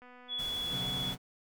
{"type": "click train", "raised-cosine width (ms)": 0.5, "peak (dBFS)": -40, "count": 184, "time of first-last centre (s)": [0.02, 0.758], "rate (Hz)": 248}
{"type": "tone with vibrato", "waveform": "sine", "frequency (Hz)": 3395, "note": "G#7", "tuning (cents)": 37, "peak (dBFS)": -33, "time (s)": [0.28, 1.15], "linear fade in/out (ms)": 50, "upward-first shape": "sine", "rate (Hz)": 17, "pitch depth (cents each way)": 12}
{"type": "noise", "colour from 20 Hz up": "pink", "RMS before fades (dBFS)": -45, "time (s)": [0.38, 1.16], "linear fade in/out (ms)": 20}
{"type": "chord", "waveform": "sawtooth", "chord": "B suspended second", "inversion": "none", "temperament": "just", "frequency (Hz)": [123.47, 138.9, 185.21], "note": ["B2", "C#3", "F#3"], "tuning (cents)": [0, 4, 2], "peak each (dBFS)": [-38, -39, -38], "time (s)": [0.69, 1.18], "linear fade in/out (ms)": 50}
{"effects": []}